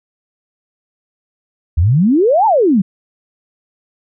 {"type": "exponential two-way sweep", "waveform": "sine", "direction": "up then down", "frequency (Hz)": [73.5, 926, 175.2], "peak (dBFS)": -8, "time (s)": [1.77, 2.82], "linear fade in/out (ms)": 10, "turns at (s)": 2.46, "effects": []}